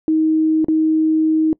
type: tone with dropouts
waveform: sine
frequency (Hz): 315.3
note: D#4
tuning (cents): +23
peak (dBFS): -12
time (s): 0.08-1.53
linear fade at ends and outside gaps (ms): 1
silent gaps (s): 0.645-0.684
effects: noise-tail reverb RT60 0.1 s tail -23 dB re dry